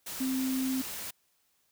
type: tone in noise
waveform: sine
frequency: 261.6 Hz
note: C4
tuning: in tune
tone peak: -28 dBFS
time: 0.2-0.82 s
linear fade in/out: 10 ms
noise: white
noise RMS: -39 dBFS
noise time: 0.06-1.11 s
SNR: +8 dB
effects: white hiss -72 dBFS RMS until 1.71 s